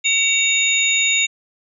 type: tone cluster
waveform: sine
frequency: 2259 / 2743 / 3705 / 6940 Hz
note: C#7 / F7 / A#7 / A8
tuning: +32 / -32 / -11 / -25 cents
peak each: -20 dBFS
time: 0.04-1.27 s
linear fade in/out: 20 ms
effects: none